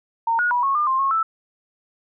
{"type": "tone with pitch steps", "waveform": "sine", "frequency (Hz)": [917, 1449, 974, 1096, 1202, 1054, 1090, 1320], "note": ["A#5", "F#6", "B5", "C#6", "D6", "C6", "C#6", "E6"], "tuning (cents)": [-29, -37, -24, -20, 40, 12, -29, 2], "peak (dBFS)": -17, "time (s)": [0.27, 1.23], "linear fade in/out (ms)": 5, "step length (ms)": 120, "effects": []}